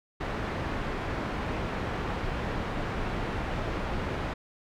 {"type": "low-pass noise", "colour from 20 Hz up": "pink", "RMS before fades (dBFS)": -32, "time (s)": [0.2, 4.34], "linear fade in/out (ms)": 10, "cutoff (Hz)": 2000, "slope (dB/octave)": 12, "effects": []}